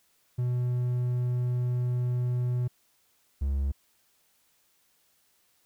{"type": "tone pair in turn", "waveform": "triangle", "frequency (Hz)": [123.47, 69.11], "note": ["B2", "C#2"], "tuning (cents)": [0, -5], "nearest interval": "minor seventh", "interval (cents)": 1005, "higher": "first", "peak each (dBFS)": -23, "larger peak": "neither", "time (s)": [[0.38, 2.68], [3.41, 3.72]], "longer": "first", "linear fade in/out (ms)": 10, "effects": ["white hiss -68 dBFS RMS until 5.65 s"]}